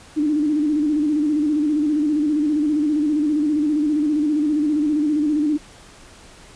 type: tone with vibrato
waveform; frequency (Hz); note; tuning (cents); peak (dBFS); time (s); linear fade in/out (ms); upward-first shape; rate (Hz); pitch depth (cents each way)
sine; 300; D4; +37; -16; 0.16-5.58; 20; square; 15; 52
effects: pink hiss -45 dBFS RMS until 6.55 s + resampled to 22050 Hz